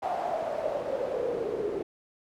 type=noise with band-pass filter sweep; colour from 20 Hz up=pink; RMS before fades=-31 dBFS; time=0.02-1.83 s; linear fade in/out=10 ms; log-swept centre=760 to 400 Hz; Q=7.7; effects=none